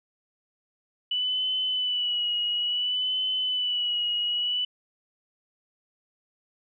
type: tone with vibrato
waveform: sine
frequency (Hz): 2964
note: F#7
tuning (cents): +2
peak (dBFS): -24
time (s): 1.11-4.65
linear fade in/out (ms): 5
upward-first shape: sine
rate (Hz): 0.58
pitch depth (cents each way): 40
effects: none

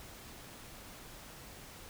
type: silence
effects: pink hiss -51 dBFS RMS until 1.89 s

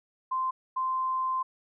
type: tone pair in turn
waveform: sine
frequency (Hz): 1040 / 1040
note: C6 / C6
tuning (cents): -11 / -11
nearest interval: unison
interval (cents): 0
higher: neither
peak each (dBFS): -26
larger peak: neither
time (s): 0.31-0.51 / 0.76-1.43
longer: second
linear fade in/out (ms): 10
effects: none

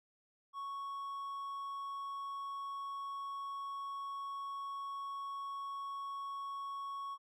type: tone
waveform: triangle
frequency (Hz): 1108.7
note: C#6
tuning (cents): 0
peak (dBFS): -38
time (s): 0.53-7.18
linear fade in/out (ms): 50
effects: none

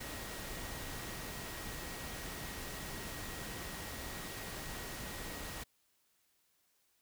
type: tone in noise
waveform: sine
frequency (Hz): 1895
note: A#6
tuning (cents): +28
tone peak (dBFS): -53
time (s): 0-5.64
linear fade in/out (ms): 10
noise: pink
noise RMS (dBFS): -44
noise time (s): 0-5.64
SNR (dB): -12
effects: white hiss -75 dBFS RMS until 7.01 s

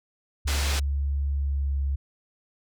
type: tone with pitch glide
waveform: sine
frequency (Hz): 70.1 to 69.13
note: C#2 to C#2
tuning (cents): +20 to -4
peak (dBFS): -23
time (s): 0.45-1.96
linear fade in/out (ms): 10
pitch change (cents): -24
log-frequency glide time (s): 1.31-1.81
type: low-pass noise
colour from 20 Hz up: white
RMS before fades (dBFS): -31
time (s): 0.47-0.8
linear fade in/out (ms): 10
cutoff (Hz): 5800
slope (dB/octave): 12
effects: none

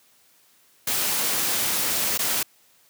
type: noise with dropouts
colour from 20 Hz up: white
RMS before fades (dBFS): -24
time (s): 0.87-2.43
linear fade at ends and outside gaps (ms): 5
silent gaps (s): 2.177-2.19
effects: white hiss -59 dBFS RMS until 2.89 s + high-pass 100 Hz 12 dB/octave

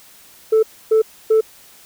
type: tone bursts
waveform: sine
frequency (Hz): 440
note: A4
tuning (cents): 0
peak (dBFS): -8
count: 3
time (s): 0.52-1.41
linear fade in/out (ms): 10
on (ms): 110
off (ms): 280
effects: tanh soft clip ceiling -8 dBFS + white hiss -46 dBFS RMS until 1.85 s

